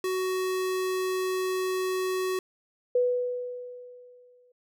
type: tone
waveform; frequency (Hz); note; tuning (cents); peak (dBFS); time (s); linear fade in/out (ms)
square; 372.7; F#4; +13; -27; 0.04-2.39; 2
type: tone with exponential decay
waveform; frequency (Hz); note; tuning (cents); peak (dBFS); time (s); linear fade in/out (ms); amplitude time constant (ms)
sine; 493.9; B4; 0; -19; 2.95-4.52; 5; 340
effects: none